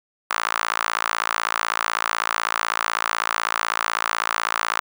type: tone with high-pass filter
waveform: sawtooth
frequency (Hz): 56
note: A1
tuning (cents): +31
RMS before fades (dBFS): -24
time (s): 0.3-4.8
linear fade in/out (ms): 5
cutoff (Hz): 1200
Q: 2.8
effects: none